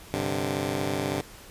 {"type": "chord", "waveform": "10% pulse", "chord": "G suspended fourth", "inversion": "none", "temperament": "just", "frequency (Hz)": [98, 130.67, 147], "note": ["G2", "C3", "D3"], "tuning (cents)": [0, -2, 2], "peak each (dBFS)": -24, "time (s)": [0.14, 1.21], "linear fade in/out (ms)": 0, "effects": ["pink hiss -47 dBFS RMS until 1.5 s", "resampled to 32000 Hz"]}